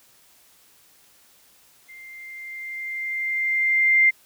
sine tone with level ramp, 2096 Hz, C7, 2 cents sharp, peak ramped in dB -41 to -12 dBFS, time 1.88-4.11 s, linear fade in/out 20 ms, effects white hiss -56 dBFS RMS until 4.25 s

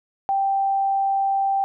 sine tone, 784 Hz, G5, in tune, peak -18 dBFS, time 0.29-1.64 s, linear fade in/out 0 ms, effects none

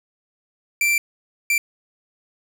45% pulse tone bursts at uneven times, 2349 Hz, D7, in tune, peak -16 dBFS, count 2, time 0.81-0.98 / 1.5-1.58 s, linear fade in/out 2 ms, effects 7-bit

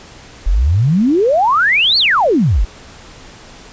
sine exponential two-way sweep, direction up then down, 38.17 to 4600 to 38.17 Hz, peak -9 dBFS, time 0.46-2.65 s, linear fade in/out 10 ms, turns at 1.98 s, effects pink hiss -38 dBFS RMS until 3.72 s + resampled to 16000 Hz

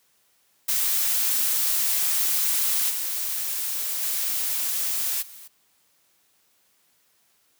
blue noise with level steps, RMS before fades -23 / -28 / -26 / -44 dBFS, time 0.68-5.48 s, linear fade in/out 10 ms, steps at 2.89 / 4.01 / 5.21 s, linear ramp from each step 20 ms, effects white hiss -65 dBFS RMS until 7.59 s + high-pass 80 Hz 12 dB/octave

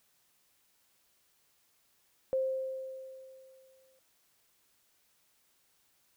sine tone with exponential decay, 526 Hz, C5, 9 cents sharp, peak -26 dBFS, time 2.33-3.99 s, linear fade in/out 0 ms, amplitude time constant 360 ms, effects white hiss -71 dBFS RMS until 6.16 s

